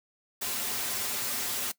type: noise with comb filter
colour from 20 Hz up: white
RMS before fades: -32 dBFS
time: 0.41-1.72 s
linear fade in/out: 10 ms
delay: 6.2 ms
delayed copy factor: -0.75
effects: noise-tail reverb RT60 0.1 s tail -19 dB re dry + high-pass 100 Hz 12 dB/octave